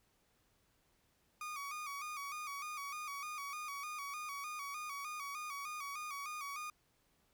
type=tone with vibrato; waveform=30% pulse; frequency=1174.7 Hz; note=D6; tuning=in tune; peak=-39 dBFS; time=1.41-6.7 s; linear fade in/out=2 ms; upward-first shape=square; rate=3.3 Hz; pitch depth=71 cents each way; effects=pink hiss -75 dBFS RMS until 7.33 s